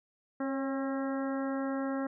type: harmonic tone with a mistuned harmonic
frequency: 269.5 Hz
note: C#4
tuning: 49 cents flat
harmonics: 1 / 2 / 3 / 4 / 5 / 6 / 7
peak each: -32 / -37 / -43 / -45 / -44 / -47 / -50 dBFS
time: 0.4-2.07 s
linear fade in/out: 5 ms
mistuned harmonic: 2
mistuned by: +22 cents
effects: none